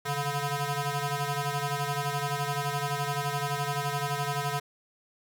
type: ring-modulated tone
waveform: 15% pulse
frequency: 285.9 Hz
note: D4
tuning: 46 cents flat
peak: -19 dBFS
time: 0.05-4.6 s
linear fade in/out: 10 ms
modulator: 423 Hz
effects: none